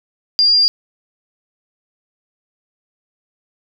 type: tone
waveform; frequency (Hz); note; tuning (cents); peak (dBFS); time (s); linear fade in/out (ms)
sine; 4798; D8; +36; -9; 0.39-0.68; 0
effects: none